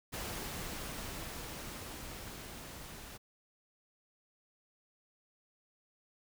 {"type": "noise with level ramp", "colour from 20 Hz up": "pink", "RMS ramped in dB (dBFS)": [-40, -49], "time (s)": [0.12, 3.18], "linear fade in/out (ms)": 20, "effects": []}